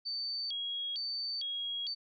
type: tone with vibrato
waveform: sine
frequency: 3880 Hz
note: B7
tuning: 31 cents flat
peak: -34 dBFS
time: 0.05-1.95 s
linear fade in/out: 20 ms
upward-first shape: square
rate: 1.1 Hz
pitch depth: 280 cents each way
effects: none